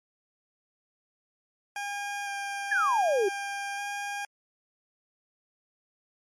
20% pulse tone with vibrato, 805 Hz, G5, 46 cents sharp, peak -27 dBFS, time 1.76-4.25 s, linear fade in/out 2 ms, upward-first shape square, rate 0.99 Hz, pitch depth 10 cents each way
sine exponential sweep, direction down, 1760 to 370 Hz, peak -22 dBFS, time 2.71-3.29 s, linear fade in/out 10 ms
effects low-pass 10000 Hz 12 dB/octave + MP3 64 kbps

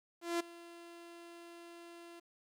sawtooth tone with ADSR envelope, 341.4 Hz, F4, 39 cents flat, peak -27 dBFS, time 0.21-2.2 s, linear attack 190 ms, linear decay 9 ms, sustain -20 dB, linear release 10 ms, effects low-pass 11000 Hz 12 dB/octave + 11-bit

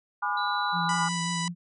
sine chord, G# diminished seventh, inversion none, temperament just, 830.6 / 996.7 / 1196.1 / 1435.3 Hz, G#5 / B5 / D6 / F6, 0 / +16 / +31 / +47 cents, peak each -31 dBFS, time 0.22-1.09 s, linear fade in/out 10 ms
sine tone, 3951 Hz, B7, in tune, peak -34 dBFS, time 0.37-1.24 s, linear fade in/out 5 ms
sine tone with vibrato, 171.4 Hz, F3, 32 cents flat, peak -30 dBFS, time 0.72-1.55 s, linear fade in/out 50 ms, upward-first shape triangle, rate 5.5 Hz, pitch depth 40 cents each way
harmonic tone, 987.8 Hz, B5, in tune, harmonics 1 / 2 / 3 / 4 / 5 / 6 / 7 / 8 / 9, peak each -33 / -36 / -38 / -39 / -40 / -41 / -41 / -42 / -43 dBFS, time 0.89-1.48 s, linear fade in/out 2 ms
effects none

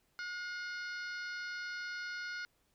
harmonic tone with a mistuned harmonic, 722 Hz, F#5, 43 cents flat, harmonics 2 / 3 / 4 / 5 / 6 / 7 / 8, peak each -40 / -48 / -56 / -58 / -50 / -52 / -60 dBFS, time 0.19-2.45 s, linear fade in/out 0 ms, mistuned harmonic 3, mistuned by -30 cents, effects pink hiss -75 dBFS RMS until 2.74 s

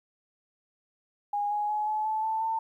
sine tone with pitch steps, 821 / 832.9 / 845.1 / 857.3 / 869.8 / 882.5 / 895.3 Hz, G#5 / G#5 / G#5 / A5 / A5 / A5 / A5, -20 / +5 / +30 / -45 / -20 / +5 / +30 cents, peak -26 dBFS, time 1.33-2.59 s, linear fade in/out 5 ms, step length 180 ms, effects 11-bit

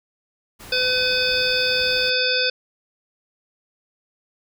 pink noise, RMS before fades -40 dBFS, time 0.59-2.11 s, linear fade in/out 20 ms
harmonic tone, 506 Hz, B4, 42 cents sharp, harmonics 1 / 3 / 5 / 7 / 9 / 10, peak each -25 / -25 / -25 / -25 / -25 / -25 dBFS, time 0.72-2.5 s, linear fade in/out 5 ms
effects none

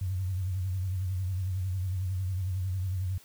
sine tone with vibrato, 93.1 Hz, F#2, 11 cents sharp, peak -28 dBFS, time 0.01-3.18 s, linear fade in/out 5 ms, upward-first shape sine, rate 11 Hz, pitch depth 80 cents each way, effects white hiss -56 dBFS RMS until 3.24 s

